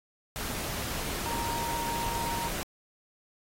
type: tone in noise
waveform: sine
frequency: 932.3 Hz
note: A#5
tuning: in tune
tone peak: -32 dBFS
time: 1.26-2.48 s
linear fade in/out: 0 ms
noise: pink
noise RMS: -35 dBFS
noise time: 0.36-2.63 s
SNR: 0 dB
effects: AAC 48 kbps